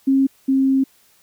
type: tone pair in turn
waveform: sine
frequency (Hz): 269.6 / 267.7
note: C#4 / C4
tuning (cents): -48 / +40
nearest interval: unison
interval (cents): 12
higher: first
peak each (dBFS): -12 / -13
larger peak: first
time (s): 0.07-0.27 / 0.48-0.84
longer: second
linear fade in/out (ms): 10
effects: white hiss -56 dBFS RMS until 1.22 s